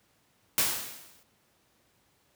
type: noise with exponential decay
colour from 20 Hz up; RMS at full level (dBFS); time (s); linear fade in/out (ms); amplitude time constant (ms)
white; -23; 0.58-1.23; 0; 140
effects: pink hiss -68 dBFS RMS until 2.35 s + high-pass 80 Hz 12 dB/octave